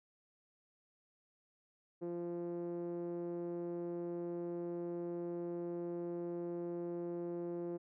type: tone with low-pass filter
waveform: 5% pulse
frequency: 172.9 Hz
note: F3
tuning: 17 cents flat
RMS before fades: -41 dBFS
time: 2.01-7.78 s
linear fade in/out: 20 ms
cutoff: 390 Hz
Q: 3.4
effects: none